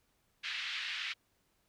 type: band-pass noise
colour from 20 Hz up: pink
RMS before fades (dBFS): -39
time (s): 0.43-1.14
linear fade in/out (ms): 20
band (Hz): 1800 to 3900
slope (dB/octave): 24
effects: pink hiss -75 dBFS RMS until 1.68 s

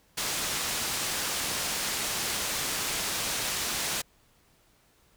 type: low-pass noise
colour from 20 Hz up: white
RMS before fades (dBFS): -31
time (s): 0.17-4.02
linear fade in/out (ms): 10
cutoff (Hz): 8800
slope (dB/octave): 12
effects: pink hiss -64 dBFS RMS until 5.16 s

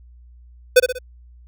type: tone with echo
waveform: square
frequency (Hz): 503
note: B4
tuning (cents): +32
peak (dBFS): -7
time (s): 0.76-0.8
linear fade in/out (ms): 10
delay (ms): 63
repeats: 3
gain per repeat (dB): -7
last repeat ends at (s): 0.989
effects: added 60 Hz sine -43 dBFS peak until 1.47 s

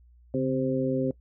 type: harmonic tone with a mistuned harmonic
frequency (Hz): 130.9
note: C3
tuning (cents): +1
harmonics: 1 / 2 / 3 / 4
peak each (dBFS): -31 / -27 / -31 / -30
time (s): 0.34-1.11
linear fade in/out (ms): 2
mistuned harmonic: 1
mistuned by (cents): +91
effects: noise-tail reverb RT60 0.1 s tail -20 dB re dry + added 60 Hz sine -53 dBFS peak until 1.2 s

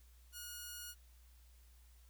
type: tone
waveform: 5% pulse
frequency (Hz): 1443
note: F#6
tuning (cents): -44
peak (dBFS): -35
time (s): 0.32-0.95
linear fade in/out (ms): 50
effects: added 60 Hz sine -60 dBFS peak until 2.09 s + white hiss -71 dBFS RMS until 2.09 s

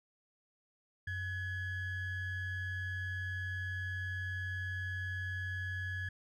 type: ring-modulated tone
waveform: triangle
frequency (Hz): 800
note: G5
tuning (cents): +35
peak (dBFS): -31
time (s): 1.07-6.09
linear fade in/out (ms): 5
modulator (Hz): 894
effects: none

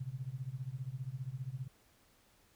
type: tone with tremolo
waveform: sine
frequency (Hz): 130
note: C3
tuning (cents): -11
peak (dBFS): -34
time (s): 0-1.68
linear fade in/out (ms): 10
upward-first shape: triangle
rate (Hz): 15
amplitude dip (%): 100
effects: pink hiss -68 dBFS RMS until 2.55 s

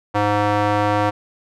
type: tone with band-pass filter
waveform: square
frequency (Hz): 103.83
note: G#2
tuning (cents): 0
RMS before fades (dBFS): -18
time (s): 0.14-1.11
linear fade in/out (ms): 20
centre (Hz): 870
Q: 1.1
effects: none

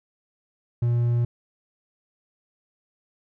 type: tone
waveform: triangle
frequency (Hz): 119.3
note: A#2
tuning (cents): +41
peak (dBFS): -17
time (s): 0.82-1.25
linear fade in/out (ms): 5
effects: none

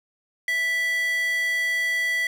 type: tone with high-pass filter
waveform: square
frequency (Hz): 658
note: E5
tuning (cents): -3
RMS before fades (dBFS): -24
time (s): 0.48-2.27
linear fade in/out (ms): 2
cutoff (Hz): 2100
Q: 7.2
effects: 9-bit

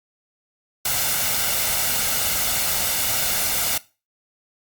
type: noise with comb filter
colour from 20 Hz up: white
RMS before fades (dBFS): -22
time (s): 0.85-3.78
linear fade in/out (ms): 5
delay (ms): 1.4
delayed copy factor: +0.5
effects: noise-tail reverb RT60 0.3 s tail -19 dB re dry + Opus 48 kbps

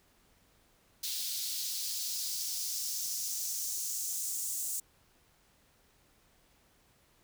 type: noise with high-pass filter sweep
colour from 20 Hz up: white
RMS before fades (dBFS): -36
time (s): 1.03-4.8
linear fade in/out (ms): 5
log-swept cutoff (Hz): 4000 to 7500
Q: 2.3
effects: pink hiss -67 dBFS RMS until 7.23 s

